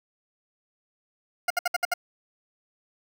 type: tone bursts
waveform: 20% pulse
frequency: 710 Hz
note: F5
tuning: 28 cents sharp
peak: -17 dBFS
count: 6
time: 1.48-1.939 s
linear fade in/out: 5 ms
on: 24 ms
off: 63 ms
effects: none